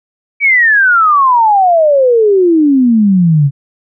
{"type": "exponential sweep", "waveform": "sine", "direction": "down", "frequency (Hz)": [2311, 135.3], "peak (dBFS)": -5, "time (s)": [0.4, 3.51], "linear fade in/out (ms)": 50, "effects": []}